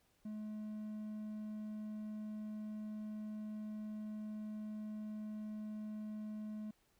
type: tone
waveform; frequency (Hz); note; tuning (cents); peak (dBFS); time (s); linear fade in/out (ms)
triangle; 213.5; G#3; +48; -40; 0.25-6.71; 5
effects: pink hiss -75 dBFS RMS until 6.99 s